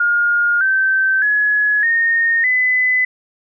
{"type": "tone with pitch steps", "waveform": "sine", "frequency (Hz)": [1421, 1549.6, 1689.9, 1842.8, 2010], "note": ["F6", "G6", "G#6", "A#6", "B6"], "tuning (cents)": [30, -20, 30, -20, 30], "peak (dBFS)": -12, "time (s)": [0, 3.05], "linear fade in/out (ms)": 5, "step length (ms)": 610, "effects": []}